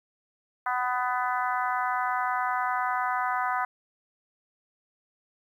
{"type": "harmonic tone", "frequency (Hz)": 249.6, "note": "B3", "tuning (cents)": 19, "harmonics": [3, 4, 5, 6, 7, 8], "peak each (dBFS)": [-30, -30, -31, -33, -39, -40], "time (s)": [0.66, 3.65], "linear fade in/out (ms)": 5, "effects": ["10-bit"]}